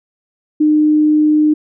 sine tone, 304 Hz, D#4, 40 cents flat, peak -8 dBFS, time 0.6-1.54 s, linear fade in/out 10 ms, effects none

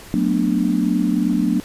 sine chord, B minor seventh, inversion second, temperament equal with one note detuned, 185 / 223.8 / 246.9 / 293.7 Hz, F#3 / A3 / B3 / D4, 0 / +30 / 0 / 0 cents, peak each -21 dBFS, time 0.14-1.6 s, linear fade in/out 0 ms, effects pink hiss -40 dBFS RMS until 1.64 s + resampled to 32000 Hz

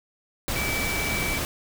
sine tone in noise, 2307 Hz, D7, 31 cents flat, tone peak -28 dBFS, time 0.56-1.38 s, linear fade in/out 0 ms, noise pink, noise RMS -28 dBFS, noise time 0.48-1.45 s, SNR -3 dB, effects none

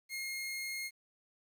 sawtooth tone, 2144 Hz, C7, 42 cents sharp, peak -34 dBFS, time 0.09-0.91 s, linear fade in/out 50 ms, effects 11-bit

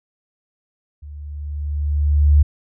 sine tone with level ramp, 73.42 Hz, D2, in tune, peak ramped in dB -33 to -7 dBFS, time 1.02-2.43 s, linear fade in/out 10 ms, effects none

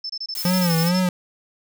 sine tone bursts, 5274 Hz, E8, in tune, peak -26 dBFS, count 12, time 0.04-0.998 s, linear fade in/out 5 ms, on 56 ms, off 26 ms
blue noise, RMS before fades -30 dBFS, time 0.35-0.89 s, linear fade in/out 2 ms
square tone with vibrato, 173.9 Hz, F3, 7 cents flat, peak -18 dBFS, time 0.45-1.09 s, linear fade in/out 2 ms, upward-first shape sine, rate 2.3 Hz, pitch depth 110 cents each way
effects none

